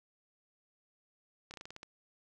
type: slowing click train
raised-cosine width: 0.2 ms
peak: -29 dBFS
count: 8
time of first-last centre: 1.51-1.831 s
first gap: 29 ms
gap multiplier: 1.15
effects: none